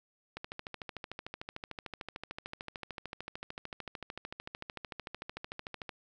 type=click train; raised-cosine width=0.3 ms; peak=-24 dBFS; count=75; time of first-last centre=0.37-5.892 s; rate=13.4 Hz; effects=none